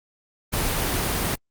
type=noise; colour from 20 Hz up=pink; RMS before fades=-24 dBFS; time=0.52-1.36 s; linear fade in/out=20 ms; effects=Opus 24 kbps